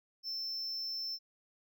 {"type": "tone", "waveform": "triangle", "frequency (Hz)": 5330, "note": "E8", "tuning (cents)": 18, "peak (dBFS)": -35, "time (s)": [0.23, 1.19], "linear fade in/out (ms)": 50, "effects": []}